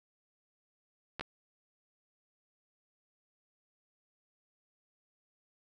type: clicks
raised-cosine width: 0.3 ms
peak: -21 dBFS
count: 2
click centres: 1.196 / 1.21 s
effects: none